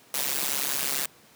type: noise with amplitude modulation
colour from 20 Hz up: white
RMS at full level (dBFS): -24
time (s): 0.14-1.06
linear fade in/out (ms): 2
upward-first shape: sine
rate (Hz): 138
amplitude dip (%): 95
effects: pink hiss -55 dBFS RMS until 1.35 s + high-pass 150 Hz 12 dB/octave